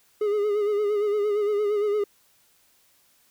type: tone with vibrato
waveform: triangle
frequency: 415.3 Hz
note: G#4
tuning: in tune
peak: -19 dBFS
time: 0.21-2.04 s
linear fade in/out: 5 ms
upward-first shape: sine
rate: 8.7 Hz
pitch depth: 49 cents each way
effects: white hiss -62 dBFS RMS until 3.3 s